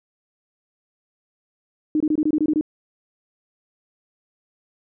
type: tone bursts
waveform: sine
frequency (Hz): 306.4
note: D#4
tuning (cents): -27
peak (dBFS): -16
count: 9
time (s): 1.95-2.611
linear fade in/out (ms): 2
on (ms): 53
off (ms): 23
effects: none